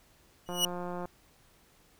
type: tone with exponential growth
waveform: sawtooth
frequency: 2921 Hz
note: F#7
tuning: 23 cents flat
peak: -18 dBFS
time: 0.46-0.65 s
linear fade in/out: 2 ms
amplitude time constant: 41 ms
type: click train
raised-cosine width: 1 ms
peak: -25 dBFS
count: 101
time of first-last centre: 0.49-1.055 s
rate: 177 Hz
effects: pink hiss -63 dBFS RMS until 1.99 s